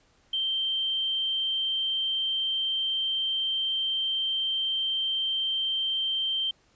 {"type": "tone", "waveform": "sine", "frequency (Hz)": 3136, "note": "G7", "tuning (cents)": 0, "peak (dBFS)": -25, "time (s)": [0.33, 6.51], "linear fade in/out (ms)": 5, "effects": ["pink hiss -64 dBFS RMS until 6.75 s", "resampled to 16000 Hz"]}